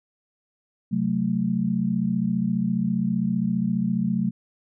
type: chord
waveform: sine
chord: F# diminished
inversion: second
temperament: equal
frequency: 130.81 / 185 / 220 Hz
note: C3 / F#3 / A3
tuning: 0 / 0 / 0 cents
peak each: -30 / -24 / -24 dBFS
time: 0.91-4.31 s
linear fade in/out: 20 ms
effects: none